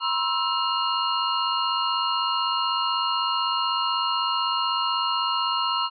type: tone cluster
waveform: sine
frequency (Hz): 963 / 1059 / 1322 / 2842 / 4218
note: B5 / C6 / E6 / F7 / C8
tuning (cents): -44 / +21 / +5 / +30 / +13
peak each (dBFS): -29 / -28 / -27 / -28 / -31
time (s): 0-5.9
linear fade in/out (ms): 50
effects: none